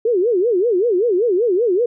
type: tone with vibrato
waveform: sine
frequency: 415.3 Hz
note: G#4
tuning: in tune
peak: -13 dBFS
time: 0.05-1.86 s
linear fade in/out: 5 ms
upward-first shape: sine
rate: 5.2 Hz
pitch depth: 290 cents each way
effects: none